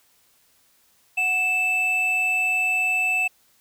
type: tone pair together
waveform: triangle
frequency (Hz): 740 / 2637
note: F#5 / E7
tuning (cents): 0 / 0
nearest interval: octave + minor seventh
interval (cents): 2200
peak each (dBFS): -29 / -18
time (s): 1.17-3.28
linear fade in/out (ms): 10
effects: white hiss -61 dBFS RMS until 3.6 s